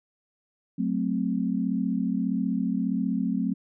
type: chord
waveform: sine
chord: F# diminished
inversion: none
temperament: equal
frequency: 185 / 220 / 261.6 Hz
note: F#3 / A3 / C4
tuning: 0 / 0 / 0 cents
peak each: -28 dBFS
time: 0.78-3.54 s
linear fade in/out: 10 ms
effects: none